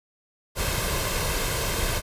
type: noise with comb filter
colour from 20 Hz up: pink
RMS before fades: -26 dBFS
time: 0.55-2.02 s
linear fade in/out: 50 ms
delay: 1.9 ms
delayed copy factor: +0.5
effects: resampled to 32000 Hz